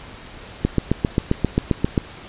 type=click train; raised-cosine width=3 ms; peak=-3 dBFS; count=11; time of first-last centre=0.65-1.978 s; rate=7.53 Hz; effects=pink hiss -39 dBFS RMS until 2.28 s + resampled to 8000 Hz